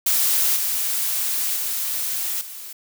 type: noise with level steps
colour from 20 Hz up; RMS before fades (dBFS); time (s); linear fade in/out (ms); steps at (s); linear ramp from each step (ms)
blue; -19 / -23 / -25 / -36; 0.06-2.73; 5; 0.56 / 1.56 / 2.41; 2
effects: none